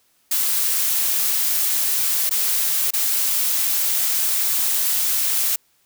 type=noise with dropouts; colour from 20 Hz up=blue; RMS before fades=-20 dBFS; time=0.31-5.56 s; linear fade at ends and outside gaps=5 ms; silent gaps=2.294-2.309 / 2.907-2.935 s; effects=white hiss -62 dBFS RMS until 5.85 s